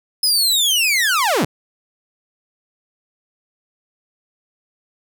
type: linear sweep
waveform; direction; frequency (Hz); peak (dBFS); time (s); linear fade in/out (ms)
sawtooth; down; 5130 to 107.9; -11; 0.23-1.45; 5
effects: none